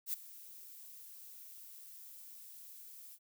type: noise with ADSR envelope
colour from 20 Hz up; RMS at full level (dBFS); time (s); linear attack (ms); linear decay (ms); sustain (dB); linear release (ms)
violet; -35; 0.06-3.19; 73; 12; -18; 60
effects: none